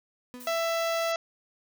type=tone with exponential decay; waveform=35% pulse; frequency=248.3 Hz; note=B3; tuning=9 cents sharp; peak=-36 dBFS; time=0.34-0.73 s; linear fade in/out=0 ms; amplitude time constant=83 ms
type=noise; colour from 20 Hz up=blue; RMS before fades=-45 dBFS; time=0.4-1.12 s; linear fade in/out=5 ms
type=harmonic tone; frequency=664 Hz; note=E5; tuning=12 cents sharp; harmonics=1 / 2 / 3 / 4 / 5 / 6 / 7 / 8 / 9 / 10; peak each=-27 / -33 / -37 / -39 / -41 / -43 / -44 / -45 / -46 / -47 dBFS; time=0.47-1.16 s; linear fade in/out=2 ms
effects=none